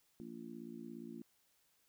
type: harmonic tone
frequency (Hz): 57.2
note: A#1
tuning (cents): -32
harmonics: 3 / 4 / 5 / 6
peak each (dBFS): -56 / -49 / -53 / -52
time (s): 0.2-1.22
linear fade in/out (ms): 0
effects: white hiss -75 dBFS RMS until 1.88 s